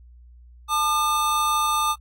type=tone pair together; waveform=square; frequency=874 / 1206.7 Hz; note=A5 / D6; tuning=-12 / +47 cents; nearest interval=tritone; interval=559 cents; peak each=-27 / -21 dBFS; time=0.68-1.96 s; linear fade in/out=50 ms; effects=added 60 Hz sine -45 dBFS peak until 2 s + AAC 48 kbps